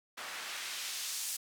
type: noise with band-pass filter sweep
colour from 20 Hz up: white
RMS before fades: -40 dBFS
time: 0.17-1.37 s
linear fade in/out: 10 ms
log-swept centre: 1200 to 7800 Hz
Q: 0.74
effects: none